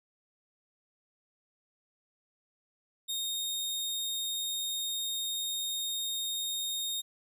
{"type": "tone", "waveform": "sawtooth", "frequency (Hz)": 3701, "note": "A#7", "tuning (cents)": -13, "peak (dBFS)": -29, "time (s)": [3.08, 7.02], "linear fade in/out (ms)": 20, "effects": []}